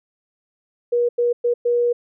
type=tone bursts at uneven times; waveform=sine; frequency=480 Hz; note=B4; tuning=49 cents flat; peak=-15 dBFS; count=4; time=0.92-1.09 / 1.18-1.33 / 1.44-1.54 / 1.65-1.93 s; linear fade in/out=10 ms; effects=none